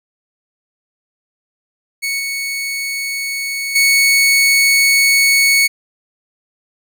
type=tone with level steps; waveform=sawtooth; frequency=2217 Hz; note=C#7; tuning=in tune; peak=-14 / -16 / -6 dBFS; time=2.02-5.68 s; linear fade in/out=20 ms; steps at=2.19 / 3.75 s; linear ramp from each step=10 ms; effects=none